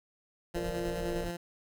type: tone with tremolo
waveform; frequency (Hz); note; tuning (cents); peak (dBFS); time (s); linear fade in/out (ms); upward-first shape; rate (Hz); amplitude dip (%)
15% pulse; 172.8; F3; -18; -28; 0.54-1.37; 10; square; 9.7; 25
type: noise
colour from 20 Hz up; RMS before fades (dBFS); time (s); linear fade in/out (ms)
brown; -41; 0.55-1.31; 10
type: chord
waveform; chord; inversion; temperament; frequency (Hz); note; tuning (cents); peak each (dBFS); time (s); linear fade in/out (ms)
sine; Bb major; second; equal; 349.2 / 466.2 / 587.3; F4 / Bb4 / D5; 0 / 0 / 0; -40 / -38 / -41; 0.56-1.24; 2
effects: none